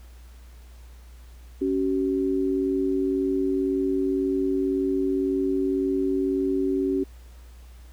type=tone pair together; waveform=sine; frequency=277.9 / 379.8 Hz; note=C#4 / F#4; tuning=+4 / +45 cents; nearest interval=perfect fourth; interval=541 cents; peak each=-24 dBFS; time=1.61-7.04 s; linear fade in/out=10 ms; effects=added 60 Hz sine -43 dBFS peak until 7.92 s + pink hiss -57 dBFS RMS until 7.92 s